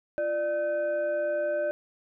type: tone with frequency modulation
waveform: sine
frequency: 595 Hz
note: D5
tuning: 22 cents sharp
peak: -25 dBFS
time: 0.18-1.71 s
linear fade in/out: 0 ms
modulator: 938 Hz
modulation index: 0.48
effects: none